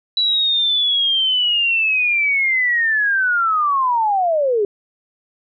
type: linear sweep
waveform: sine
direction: down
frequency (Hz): 3951 to 392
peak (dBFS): -14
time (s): 0.17-4.65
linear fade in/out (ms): 2
effects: none